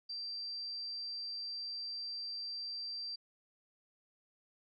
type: tone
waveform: sine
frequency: 4699 Hz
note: D8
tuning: in tune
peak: -39 dBFS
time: 0.09-3.16 s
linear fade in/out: 10 ms
effects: none